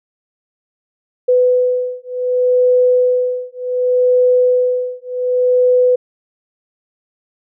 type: beating tone pair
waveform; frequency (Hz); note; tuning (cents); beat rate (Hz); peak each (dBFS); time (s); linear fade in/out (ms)
sine; 499.3 / 499.97; B4 / B4; +19 / +21; 0.67; -14; 1.28-5.96; 10
effects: none